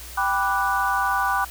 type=chord; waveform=sine; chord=G major seventh; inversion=none; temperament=equal; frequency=784 / 987.8 / 1174.7 / 1480 Hz; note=G5 / B5 / D6 / F#6; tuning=0 / 0 / 0 / 0 cents; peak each=-25 dBFS; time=0.17-1.45 s; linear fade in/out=10 ms; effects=added 60 Hz sine -40 dBFS peak until 1.5 s + white hiss -40 dBFS RMS until 1.5 s